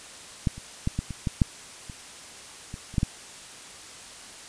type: clicks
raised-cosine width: 5 ms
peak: -10 / -27 / -12 / -14 / -21 / -13 / -6 / -26 / -23 / -29 / -10 / -11 dBFS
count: 12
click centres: 0.472 / 0.58 / 0.874 / 0.99 / 1.107 / 1.272 / 1.418 / 1.898 / 2.741 / 2.941 / 2.982 / 3.031 s
effects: white hiss -44 dBFS RMS until 4.48 s + resampled to 22050 Hz